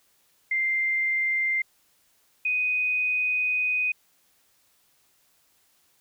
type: tone pair in turn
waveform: sine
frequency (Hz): 2093 / 2495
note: C7 / D#7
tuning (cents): 0 / +4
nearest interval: minor third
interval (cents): 304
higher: second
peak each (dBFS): -22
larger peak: neither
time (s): 0.51-1.62 / 2.45-3.92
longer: second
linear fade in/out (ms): 5
effects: white hiss -65 dBFS RMS until 6 s